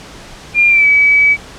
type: tone with pitch glide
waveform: sine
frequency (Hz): 2400 to 2285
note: D7 to D7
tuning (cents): +37 to -48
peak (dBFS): -6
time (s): 0.54-1.37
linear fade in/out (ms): 50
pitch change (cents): -85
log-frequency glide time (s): 0.68-0.86
effects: pink hiss -34 dBFS RMS until 1.58 s + low-pass 7000 Hz 12 dB/octave